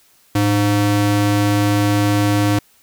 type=ring-modulated tone; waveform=square; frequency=205.6 Hz; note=G#3; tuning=17 cents flat; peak=-11 dBFS; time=0.35-2.59 s; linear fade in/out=5 ms; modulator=97.6 Hz; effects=white hiss -54 dBFS RMS until 2.82 s